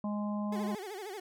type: harmonic tone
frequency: 207.7 Hz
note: G#3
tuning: in tune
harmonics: 1 / 3 / 4 / 5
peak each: -32 / -42 / -46 / -44 dBFS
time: 0.04-0.75 s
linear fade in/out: 2 ms
type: tone with vibrato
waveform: 30% pulse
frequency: 399.3 Hz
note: G4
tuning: 32 cents sharp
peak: -37 dBFS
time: 0.52-1.2 s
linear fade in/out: 5 ms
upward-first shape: sine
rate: 13 Hz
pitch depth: 160 cents each way
effects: none